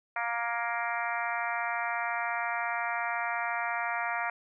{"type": "harmonic tone with a mistuned harmonic", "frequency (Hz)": 234.3, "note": "A#3", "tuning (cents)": 9, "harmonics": [3, 4, 5, 6, 7, 8, 9, 10], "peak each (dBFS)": [-35, -36, -39, -36, -40, -38, -40, -40], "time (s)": [0.16, 4.3], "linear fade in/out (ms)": 2, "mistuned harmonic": 7, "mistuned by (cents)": 20, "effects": []}